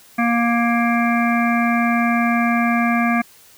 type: harmonic tone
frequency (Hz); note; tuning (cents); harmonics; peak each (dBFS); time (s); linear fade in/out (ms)
235.1; A#3; +15; 1 / 3 / 5 / 7 / 9 / 10; -17 / -22 / -24 / -25 / -27 / -27; 0.18-3.22; 10
effects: white hiss -48 dBFS RMS until 3.57 s